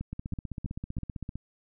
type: two click trains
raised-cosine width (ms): 5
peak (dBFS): -23 / -22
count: 20 / 4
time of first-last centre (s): 0.13-1.356 / 0.01-0.984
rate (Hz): 15.5 / 3.08
effects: none